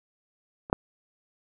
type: clicks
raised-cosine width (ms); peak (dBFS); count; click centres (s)
1; -25 / -6; 2; 0.699 / 0.729
effects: none